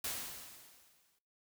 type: noise with exponential decay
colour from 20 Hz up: white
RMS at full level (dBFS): -37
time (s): 0.04-1.19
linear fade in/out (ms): 5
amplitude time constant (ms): 250
effects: noise-tail reverb RT60 0.5 s tail -22 dB re dry